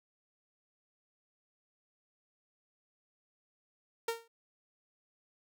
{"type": "tone with exponential decay", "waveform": "sawtooth", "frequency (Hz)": 460, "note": "A#4", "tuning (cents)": -23, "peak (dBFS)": -25, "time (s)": [4.08, 4.28], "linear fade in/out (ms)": 5, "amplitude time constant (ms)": 42, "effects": []}